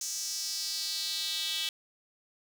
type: tone with high-pass filter sweep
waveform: square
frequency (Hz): 176.7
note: F3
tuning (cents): +21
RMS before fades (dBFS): -34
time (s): 0.01-1.69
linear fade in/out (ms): 2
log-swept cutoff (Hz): 6200 to 3300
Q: 3.9
effects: none

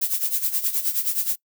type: noise with tremolo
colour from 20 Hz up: violet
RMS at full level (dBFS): -21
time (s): 0.01-1.36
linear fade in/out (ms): 10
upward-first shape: sine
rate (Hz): 9.5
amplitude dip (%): 75
effects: noise-tail reverb RT60 0.1 s tail -22 dB re dry

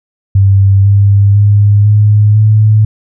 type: tone with pitch steps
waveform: sine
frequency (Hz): 98 / 100.29 / 102.63 / 105.03 / 107.49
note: G2 / G2 / G#2 / G#2 / A2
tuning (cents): 0 / +40 / -20 / +20 / -40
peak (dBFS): -3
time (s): 0.35-2.85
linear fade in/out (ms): 5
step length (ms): 500
effects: none

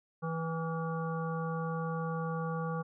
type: harmonic tone with a mistuned harmonic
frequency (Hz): 163.6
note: E3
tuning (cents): -13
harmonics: 1 / 3 / 5 / 7 / 9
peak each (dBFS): -34 / -39 / -43 / -41 / -46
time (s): 0.22-2.83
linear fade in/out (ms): 20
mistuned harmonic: 9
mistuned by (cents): -65
effects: none

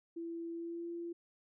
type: tone with pitch glide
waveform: sine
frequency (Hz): 334.9 to 341.1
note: E4 to F4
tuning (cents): +27 to -41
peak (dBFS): -39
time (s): 0.16-1.13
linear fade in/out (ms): 10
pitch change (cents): +32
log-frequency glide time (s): 0.52-0.89
effects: none

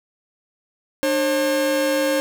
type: tone pair together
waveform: 45% pulse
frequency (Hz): 298.8 / 538.1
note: D4 / C5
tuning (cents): +30 / +48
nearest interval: minor seventh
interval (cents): 1018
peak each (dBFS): -23 / -19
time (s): 1.03-2.2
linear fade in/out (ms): 0
effects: none

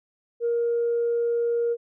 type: tone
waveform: sine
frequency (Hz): 470.3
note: A#4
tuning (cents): +15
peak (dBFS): -20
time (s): 0.4-1.77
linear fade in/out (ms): 50
effects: tanh soft clip ceiling -17 dBFS

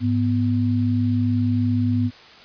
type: tone pair together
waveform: sine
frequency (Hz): 103.83 / 247.1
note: G#2 / B3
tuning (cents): 0 / +1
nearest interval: octave + minor third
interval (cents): 1501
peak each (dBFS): -20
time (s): 0-2.11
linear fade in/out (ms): 50
effects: white hiss -45 dBFS RMS until 2.44 s + resampled to 11025 Hz

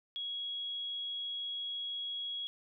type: tone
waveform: sine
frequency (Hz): 3322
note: G#7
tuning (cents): 0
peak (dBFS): -36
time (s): 0.16-2.47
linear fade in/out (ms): 0
effects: none

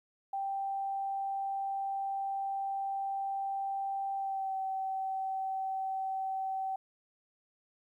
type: tone with pitch glide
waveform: sine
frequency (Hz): 784 to 767.4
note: G5 to G5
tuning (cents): 0 to -37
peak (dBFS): -32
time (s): 0.33-6.76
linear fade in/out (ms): 5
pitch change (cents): -37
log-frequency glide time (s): 4.16-4.56
effects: 12-bit

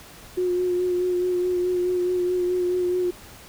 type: tone with vibrato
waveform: sine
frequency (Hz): 360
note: F#4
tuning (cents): -47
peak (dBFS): -20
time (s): 0.37-3.11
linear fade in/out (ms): 10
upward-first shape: sine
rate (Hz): 4.7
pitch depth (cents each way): 22
effects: pink hiss -45 dBFS RMS until 3.48 s

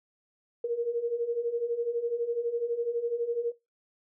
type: beating tone pair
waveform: sine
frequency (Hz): 462.8 / 474.8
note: A#4 / A#4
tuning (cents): -13 / +32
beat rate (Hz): 12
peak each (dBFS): -32 / -29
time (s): 0.64-3.52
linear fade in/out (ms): 5
effects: noise-tail reverb RT60 0.2 s tail -17 dB re dry

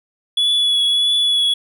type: tone with vibrato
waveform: triangle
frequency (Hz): 3400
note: G#7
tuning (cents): +40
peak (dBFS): -12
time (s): 0.37-1.54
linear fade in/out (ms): 5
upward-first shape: triangle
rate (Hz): 1.6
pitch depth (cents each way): 20
effects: none

